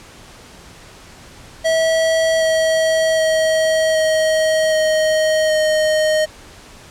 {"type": "tone with pitch steps", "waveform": "square", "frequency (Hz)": [648, 642.4, 636.9, 631.4, 625.9, 620.5], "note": ["E5", "E5", "D#5", "D#5", "D#5", "D#5"], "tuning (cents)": [-30, -45, 40, 25, 10, -5], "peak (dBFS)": -14, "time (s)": [1.64, 6.26], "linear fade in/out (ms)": 20, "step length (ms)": 770, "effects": ["pink hiss -41 dBFS RMS until 6.9 s", "low-pass 9000 Hz 12 dB/octave"]}